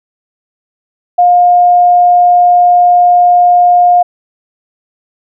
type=tone; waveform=sine; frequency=710 Hz; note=F5; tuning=28 cents sharp; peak=-3 dBFS; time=1.18-4.03 s; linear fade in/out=10 ms; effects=none